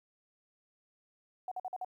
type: tone bursts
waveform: sine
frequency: 740 Hz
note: F#5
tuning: in tune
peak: -35 dBFS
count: 5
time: 1.48-1.847 s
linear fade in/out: 2 ms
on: 35 ms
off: 48 ms
effects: 12-bit